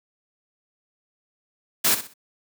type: noise with echo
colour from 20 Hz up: white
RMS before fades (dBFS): -19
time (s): 1.84-1.95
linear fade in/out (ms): 10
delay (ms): 63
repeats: 3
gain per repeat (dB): -11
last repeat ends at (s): 2.139
effects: high-pass 150 Hz 12 dB/octave